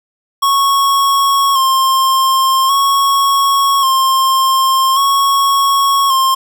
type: tone with vibrato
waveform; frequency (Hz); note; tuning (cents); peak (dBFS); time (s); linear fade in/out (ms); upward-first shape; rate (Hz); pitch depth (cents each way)
square; 1082; C#6; -42; -10; 0.42-6.35; 10; square; 0.44; 35
effects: 8-bit